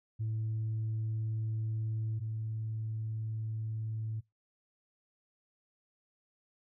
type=tone pair in turn; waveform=sine; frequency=110.2 / 110.2 Hz; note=A2 / A2; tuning=+3 / +3 cents; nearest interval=unison; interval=0 cents; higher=neither; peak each=-30 / -33 dBFS; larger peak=first; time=0.19-2.2 / 2.2-4.21 s; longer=neither; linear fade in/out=20 ms; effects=noise-tail reverb RT60 0.2 s tail -24 dB re dry + tanh soft clip ceiling -29 dBFS